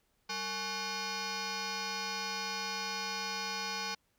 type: tone with frequency modulation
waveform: sine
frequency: 1760 Hz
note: A6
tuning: in tune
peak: -32 dBFS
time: 0.29-3.95 s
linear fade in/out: 10 ms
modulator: 651 Hz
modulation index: 5.8
effects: tanh soft clip ceiling -33 dBFS + pink hiss -75 dBFS RMS until 4.18 s